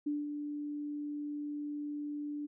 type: tone with ADSR envelope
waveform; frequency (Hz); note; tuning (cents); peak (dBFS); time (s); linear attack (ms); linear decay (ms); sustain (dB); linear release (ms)
sine; 293.7; D4; 0; -30; 0.06-2.47; 10; 190; -6; 19
effects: none